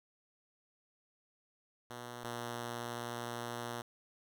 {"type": "tone pair in turn", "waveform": "5% pulse", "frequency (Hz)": [120.8, 119.14], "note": ["B2", "A#2"], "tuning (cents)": [-38, 38], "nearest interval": "unison", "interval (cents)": 24, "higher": "first", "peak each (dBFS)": [-33, -28], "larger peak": "second", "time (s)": [[1.9, 2.24], [2.24, 3.82]], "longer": "second", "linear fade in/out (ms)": 5, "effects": []}